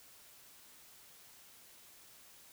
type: silence
effects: white hiss -59 dBFS RMS until 2.52 s